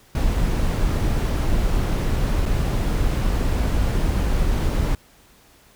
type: noise with dropouts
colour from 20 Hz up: brown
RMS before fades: -20 dBFS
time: 0.15-4.95 s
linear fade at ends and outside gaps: 2 ms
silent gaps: 2.456-2.46 s
effects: pink hiss -53 dBFS RMS until 5.75 s